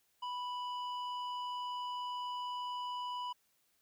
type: tone with low-pass filter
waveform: square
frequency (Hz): 987.8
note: B5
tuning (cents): 0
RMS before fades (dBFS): -40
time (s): 0.22-3.33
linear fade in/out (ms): 10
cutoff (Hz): 3100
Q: 1.1
effects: white hiss -75 dBFS RMS until 3.81 s